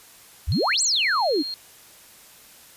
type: exponential two-way sweep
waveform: sine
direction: up then down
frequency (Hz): 58.27 to 8372 to 262.8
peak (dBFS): -19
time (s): 0.47-1.43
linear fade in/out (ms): 20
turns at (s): 0.82
type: tone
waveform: sine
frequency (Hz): 4234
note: C8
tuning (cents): +20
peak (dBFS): -28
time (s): 0.52-1.54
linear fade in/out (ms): 0
effects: white hiss -49 dBFS RMS until 2.76 s + resampled to 32000 Hz